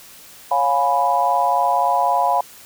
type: chord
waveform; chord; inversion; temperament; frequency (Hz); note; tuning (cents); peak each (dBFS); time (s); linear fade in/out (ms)
sine; C# dominant seventh; none; equal with one note detuned; 554.4 / 707 / 830.6 / 987.8; C#5 / E#5 / G#5 / B5; 0 / +21 / 0 / 0; -25 / -19 / -20 / -19; 0.51-2.41; 5
effects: white hiss -43 dBFS RMS until 2.65 s